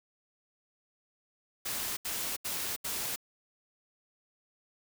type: noise bursts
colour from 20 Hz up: white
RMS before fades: -35 dBFS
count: 4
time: 1.65-3.161 s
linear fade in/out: 10 ms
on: 320 ms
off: 77 ms
effects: none